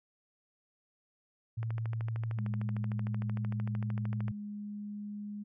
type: tone with vibrato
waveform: sine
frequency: 113 Hz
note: A2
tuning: 47 cents sharp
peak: -32 dBFS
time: 1.57-4.32 s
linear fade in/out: 10 ms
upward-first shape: triangle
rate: 12 Hz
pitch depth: 15 cents each way
type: click train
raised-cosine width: 0.5 ms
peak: -29 dBFS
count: 36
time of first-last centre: 1.63-4.282 s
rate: 13.2 Hz
type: tone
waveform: sine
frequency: 206.6 Hz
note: G#3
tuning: 9 cents flat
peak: -38 dBFS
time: 2.37-5.44 s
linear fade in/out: 20 ms
effects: none